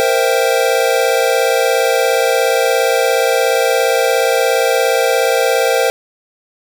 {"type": "chord", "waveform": "square", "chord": "C dominant seventh", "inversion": "third", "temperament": "equal", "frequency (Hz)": [466.2, 523.3, 659.3, 784], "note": ["Bb4", "C5", "E5", "G5"], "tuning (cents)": [0, 0, 0, 0], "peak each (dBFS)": [-17, -16, -20, -20], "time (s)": [0, 5.9], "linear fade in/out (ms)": 0, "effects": []}